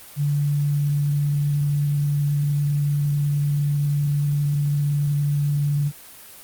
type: tone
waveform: sine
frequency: 144.8 Hz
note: D3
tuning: 24 cents flat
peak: -18 dBFS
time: 0.16-5.92 s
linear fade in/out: 50 ms
effects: white hiss -43 dBFS RMS until 6.43 s + Opus 32 kbps